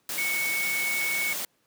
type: tone in noise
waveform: sine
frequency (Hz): 2217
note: C#7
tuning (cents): 0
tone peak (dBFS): -26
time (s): 0.18-1.33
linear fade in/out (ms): 2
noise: white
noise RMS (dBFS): -32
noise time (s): 0.09-1.45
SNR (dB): +3
effects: pink hiss -69 dBFS RMS until 1.66 s + high-pass 150 Hz 12 dB/octave